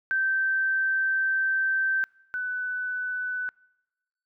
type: tone pair in turn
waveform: sine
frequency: 1555 / 1497.4 Hz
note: G6 / F#6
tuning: -14 / +20 cents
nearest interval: minor second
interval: 66 cents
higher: first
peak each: -22 / -27 dBFS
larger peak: first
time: 0.11-2.04 / 2.34-3.49 s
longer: first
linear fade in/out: 0 ms
effects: noise-tail reverb RT60 1.0 s tail -26 dB re dry